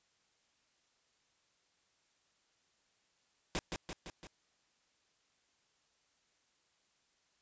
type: noise with echo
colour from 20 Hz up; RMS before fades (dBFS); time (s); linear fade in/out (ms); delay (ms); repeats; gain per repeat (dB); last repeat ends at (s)
pink; -35; 3.55-3.59; 0; 170; 4; -4; 4.27
effects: white hiss -75 dBFS RMS until 7.41 s + resampled to 16000 Hz